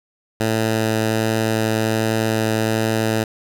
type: tone with vibrato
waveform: 10% pulse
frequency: 111 Hz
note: A2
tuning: 16 cents sharp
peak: -9 dBFS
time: 0.4-3.24 s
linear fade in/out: 5 ms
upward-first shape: triangle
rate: 1.3 Hz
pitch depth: 8 cents each way
effects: none